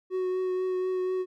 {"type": "tone with vibrato", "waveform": "triangle", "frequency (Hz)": 370, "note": "F#4", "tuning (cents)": 0, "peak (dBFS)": -24, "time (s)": [0.1, 1.26], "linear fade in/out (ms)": 50, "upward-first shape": "triangle", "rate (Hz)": 4.1, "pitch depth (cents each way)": 16, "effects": []}